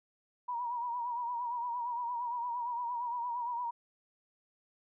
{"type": "tone with vibrato", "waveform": "sine", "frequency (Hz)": 960, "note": "B5", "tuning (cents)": -49, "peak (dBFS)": -33, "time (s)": [0.48, 3.71], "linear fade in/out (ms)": 10, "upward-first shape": "sine", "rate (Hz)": 8.7, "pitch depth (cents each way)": 59, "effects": []}